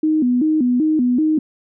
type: tone with vibrato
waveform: sine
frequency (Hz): 277.2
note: C#4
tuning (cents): 0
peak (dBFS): -13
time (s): 0.03-1.39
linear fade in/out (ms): 5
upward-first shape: square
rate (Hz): 2.6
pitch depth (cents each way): 200
effects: none